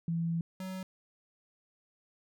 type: tone pair in turn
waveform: sine / square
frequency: 166.8 / 187.43 Hz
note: E3 / F#3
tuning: +21 / +23 cents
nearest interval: major second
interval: 202 cents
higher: second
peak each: -29 / -38 dBFS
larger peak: first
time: 0.08-0.41 / 0.6-0.83 s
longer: first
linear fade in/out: 2 ms
effects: none